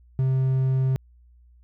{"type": "tone", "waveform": "triangle", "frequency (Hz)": 131.6, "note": "C3", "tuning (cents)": 10, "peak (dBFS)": -17, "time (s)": [0.19, 0.96], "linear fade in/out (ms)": 0, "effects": ["added 60 Hz sine -51 dBFS peak until 1.63 s"]}